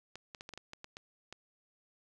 clicks, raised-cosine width 0.2 ms, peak -28 dBFS, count 10, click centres 0.156 / 0.348 / 0.409 / 0.491 / 0.537 / 0.576 / 0.734 / 0.844 / 0.969 / 1.326 s, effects none

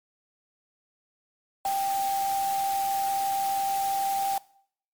sine tone in noise, 786 Hz, G5, 4 cents sharp, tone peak -24 dBFS, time 1.65-4.38 s, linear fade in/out 2 ms, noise white, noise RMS -37 dBFS, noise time 1.65-4.38 s, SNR +10 dB, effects noise-tail reverb RT60 0.6 s tail -21 dB re dry + MP3 96 kbps

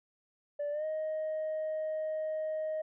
sine tone with pitch glide, 583 to 624.8 Hz, D5 to D#5, -13 to +7 cents, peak -30 dBFS, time 0.59-2.82 s, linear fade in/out 10 ms, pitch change +120 cents, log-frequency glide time 0.71-0.85 s, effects tanh soft clip ceiling -30 dBFS

